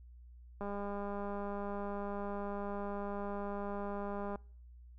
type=click train; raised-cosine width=1 ms; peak=-28 dBFS; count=758; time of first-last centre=0.61-4.358 s; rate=202 Hz; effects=noise-tail reverb RT60 0.5 s tail -26 dB re dry + added 60 Hz sine -52 dBFS peak until 4.98 s